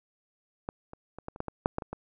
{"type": "clicks", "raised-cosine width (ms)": 1, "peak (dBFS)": [-19, -29, -27, -22, -30, -17, -20, -9, -15, -23, -22], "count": 11, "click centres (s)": [0.689, 0.934, 1.186, 1.284, 1.361, 1.404, 1.483, 1.659, 1.784, 1.822, 1.93], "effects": []}